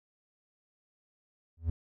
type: tone with exponential growth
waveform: triangle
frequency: 82.4 Hz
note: E2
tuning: in tune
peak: -21 dBFS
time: 1.57-1.7 s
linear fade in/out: 5 ms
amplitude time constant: 27 ms
effects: none